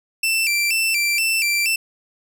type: tone with vibrato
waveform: sawtooth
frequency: 2505 Hz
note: D#7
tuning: 11 cents sharp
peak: -14 dBFS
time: 0.23-1.76 s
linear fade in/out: 5 ms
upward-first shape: square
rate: 2.1 Hz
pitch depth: 110 cents each way
effects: none